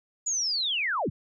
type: linear sweep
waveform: sine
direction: down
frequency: 6960 to 57.5 Hz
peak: -25 dBFS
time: 0.26-1.1 s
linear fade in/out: 10 ms
effects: none